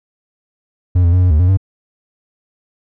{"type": "tone with pitch steps", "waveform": "triangle", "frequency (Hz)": [89.6, 85.6, 91, 90.2, 75.4, 90.1, 95.5], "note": ["F2", "F2", "F#2", "F#2", "D2", "F#2", "G2"], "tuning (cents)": [45, -34, -28, -44, 46, -45, -45], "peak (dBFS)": -6, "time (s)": [0.95, 1.573], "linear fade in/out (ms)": 10, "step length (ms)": 89, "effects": []}